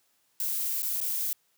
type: noise with dropouts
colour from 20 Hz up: violet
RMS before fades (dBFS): -30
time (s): 0.4-1.33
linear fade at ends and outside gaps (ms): 1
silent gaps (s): 0.822-0.829 / 1.004-1.013
effects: white hiss -70 dBFS RMS until 1.57 s + high-pass 100 Hz 12 dB/octave